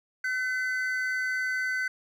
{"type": "tone pair together", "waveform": "triangle", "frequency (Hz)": [1523, 2024], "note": ["F#6", "B6"], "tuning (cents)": [50, 42], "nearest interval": "perfect fourth", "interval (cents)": 492, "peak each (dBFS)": [-26, -31], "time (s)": [0.24, 1.88], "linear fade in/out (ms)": 5, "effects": []}